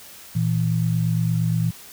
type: tone pair together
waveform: sine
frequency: 115.9 / 164.52 Hz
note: A#2 / E3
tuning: -10 / -3 cents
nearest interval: tritone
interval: 607 cents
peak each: -21 dBFS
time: 0.35-1.71 s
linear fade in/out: 10 ms
effects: white hiss -43 dBFS RMS until 1.92 s